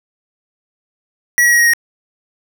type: tone with pitch steps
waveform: square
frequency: 1927 / 1912.6 / 1898.3 / 1884.1 / 1870 Hz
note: B6 / A#6 / A#6 / A#6 / A#6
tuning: -43 / +44 / +31 / +18 / +5 cents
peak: -9 dBFS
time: 1.38-1.735 s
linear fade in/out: 0 ms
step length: 71 ms
effects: none